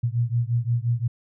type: beating tone pair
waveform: sine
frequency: 116.3 / 122 Hz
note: A#2 / B2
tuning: -4 / -21 cents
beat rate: 5.7 Hz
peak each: -23 / -24 dBFS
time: 0.03-1.08 s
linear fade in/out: 10 ms
effects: none